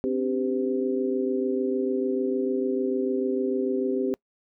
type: tone cluster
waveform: sine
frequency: 260.7 / 287.4 / 392.4 / 507 Hz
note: C4 / D4 / G4 / B4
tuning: -6 / -37 / +2 / +45 cents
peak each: -27 / -34 / -26 / -32 dBFS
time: 0.04-4.14 s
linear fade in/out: 0 ms
effects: noise-tail reverb RT60 0.1 s tail -25 dB re dry